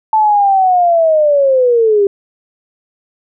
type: linear sweep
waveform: sine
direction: down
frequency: 880 to 392 Hz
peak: -7 dBFS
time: 0.13-2.07 s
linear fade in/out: 2 ms
effects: none